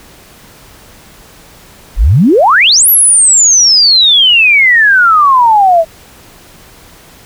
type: exponential two-way sweep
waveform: sine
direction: up then down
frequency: 38 to 11890 to 634 Hz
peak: -3 dBFS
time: 1.96-5.85 s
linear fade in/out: 50 ms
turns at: 2.89 s
effects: pink hiss -38 dBFS RMS until 7.25 s